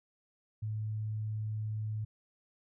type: tone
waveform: sine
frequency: 107.9 Hz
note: A2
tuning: 33 cents flat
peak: -33 dBFS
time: 0.62-2.05 s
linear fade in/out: 10 ms
effects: none